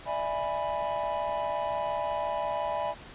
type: chord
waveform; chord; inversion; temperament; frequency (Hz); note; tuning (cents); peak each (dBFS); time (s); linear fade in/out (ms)
triangle; E dominant seventh; third; equal with one note detuned; 593.5 / 659.3 / 830.6 / 987.8; D5 / E5 / G#5 / B5; +18 / 0 / 0 / 0; -32; 0.05-2.95; 50
effects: pink hiss -47 dBFS RMS until 3.14 s + resampled to 8000 Hz